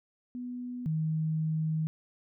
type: tone pair in turn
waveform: sine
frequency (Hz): 246.9 / 157.66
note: B3 / D#3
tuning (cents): 0 / +23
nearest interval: minor sixth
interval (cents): 777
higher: first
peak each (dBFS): -35 / -27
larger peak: second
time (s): 0.35-0.86 / 0.86-1.87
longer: second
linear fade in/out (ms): 0
effects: none